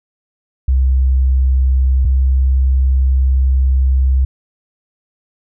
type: tone pair in turn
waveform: sine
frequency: 65.2 / 65.62 Hz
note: C2 / C2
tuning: -5 / +6 cents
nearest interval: unison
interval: 11 cents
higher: second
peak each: -9 dBFS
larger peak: neither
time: 0.68-2.05 / 2.05-4.25 s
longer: second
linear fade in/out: 5 ms
effects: none